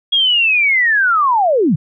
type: linear sweep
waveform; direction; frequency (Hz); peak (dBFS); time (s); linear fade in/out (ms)
sine; down; 3322 to 123.47; -10; 0.12-1.76; 10
effects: none